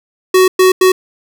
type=tone bursts at uneven times; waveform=square; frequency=372.5 Hz; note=F#4; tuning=12 cents sharp; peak=-6 dBFS; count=3; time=0.34-0.48 / 0.59-0.72 / 0.81-0.92 s; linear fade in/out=5 ms; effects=none